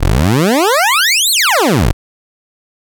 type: exponential two-way sweep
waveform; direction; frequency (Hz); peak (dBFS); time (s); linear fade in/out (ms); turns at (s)
20% pulse; up then down; 35.32 to 4435 to 35.32; -4; 0-1.93; 20; 1.31
effects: none